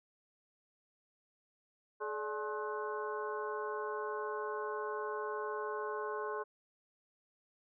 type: harmonic tone with a mistuned harmonic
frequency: 212.8 Hz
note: G#3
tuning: 42 cents sharp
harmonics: 2 / 3 / 4 / 5 / 6 / 7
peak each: -39 / -46 / -47 / -41 / -53 / -46 dBFS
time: 2-6.44 s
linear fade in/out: 20 ms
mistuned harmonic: 3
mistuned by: -150 cents
effects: none